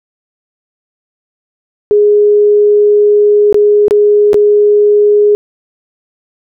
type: tone with dropouts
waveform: sine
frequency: 415.3 Hz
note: G#4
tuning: in tune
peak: -4 dBFS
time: 1.91-5.35 s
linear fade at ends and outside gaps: 0 ms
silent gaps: 3.527-3.544 / 3.882-3.909 / 4.332-4.343 s
effects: none